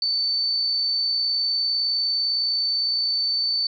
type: tone with amplitude modulation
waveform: sine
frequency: 4529 Hz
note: C#8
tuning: 36 cents sharp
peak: -19 dBFS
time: 0.02-3.67 s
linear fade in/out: 2 ms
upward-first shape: sine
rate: 59.7 Hz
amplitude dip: 25%
effects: none